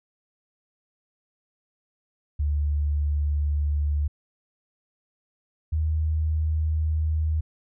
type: tone pair in turn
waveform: sine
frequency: 73.42 / 78.19 Hz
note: D2 / D#2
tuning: 0 / +9 cents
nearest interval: minor second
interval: 109 cents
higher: second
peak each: -21 dBFS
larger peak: neither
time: 2.39-4.08 / 5.72-7.41 s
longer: neither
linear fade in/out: 10 ms
effects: none